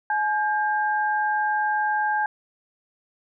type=tone pair together; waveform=sine; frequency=847.6 / 1600 Hz; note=G#5 / G6; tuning=+35 / +35 cents; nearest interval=major seventh; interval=1100 cents; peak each=-22 / -25 dBFS; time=0.1-2.26 s; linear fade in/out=2 ms; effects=none